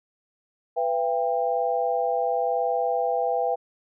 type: tone cluster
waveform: sine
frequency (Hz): 497.9 / 675 / 796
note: B4 / E5 / G5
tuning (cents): +14 / +41 / +26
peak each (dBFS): -26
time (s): 0.76-3.56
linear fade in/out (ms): 20
effects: none